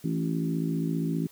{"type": "harmonic tone with a mistuned harmonic", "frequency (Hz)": 55, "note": "A1", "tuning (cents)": 0, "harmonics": [3, 4, 5, 6, 7], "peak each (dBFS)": [-28, -34, -31, -37, -40], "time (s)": [0.04, 1.27], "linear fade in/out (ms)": 5, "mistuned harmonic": 6, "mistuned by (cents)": 18, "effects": ["white hiss -55 dBFS RMS until 1.31 s"]}